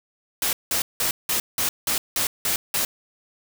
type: noise bursts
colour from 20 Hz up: white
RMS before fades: -23 dBFS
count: 9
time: 0.42-2.85 s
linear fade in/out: 2 ms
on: 110 ms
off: 180 ms
effects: none